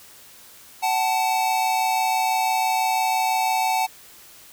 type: tone pair together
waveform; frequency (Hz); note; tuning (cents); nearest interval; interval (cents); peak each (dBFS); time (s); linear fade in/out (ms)
square; 753 / 879; F#5 / A5; +30 / -2; minor third; 268; -23; 0.82-3.87; 20
effects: white hiss -47 dBFS RMS until 4.52 s